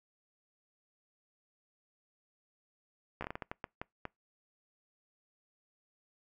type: slowing click train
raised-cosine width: 0.5 ms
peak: -23 dBFS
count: 11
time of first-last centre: 3.21-4.053 s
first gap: 14 ms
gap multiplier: 1.37
effects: noise-tail reverb RT60 0.2 s tail -26 dB re dry